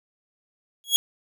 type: tone with exponential growth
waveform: sawtooth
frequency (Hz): 3322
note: G#7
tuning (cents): 0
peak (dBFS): -8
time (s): 0.84-0.96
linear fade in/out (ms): 0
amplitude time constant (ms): 24
effects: none